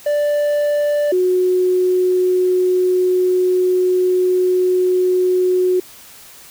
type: tone pair in turn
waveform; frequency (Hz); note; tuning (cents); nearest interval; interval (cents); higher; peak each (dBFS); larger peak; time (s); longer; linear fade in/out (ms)
triangle / sine; 587.3 / 365.9; D5 / F#4; 0 / -19; minor sixth; 819; first; -12; neither; 0.06-1.12 / 1.12-5.8; second; 5
effects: white hiss -41 dBFS RMS until 6.5 s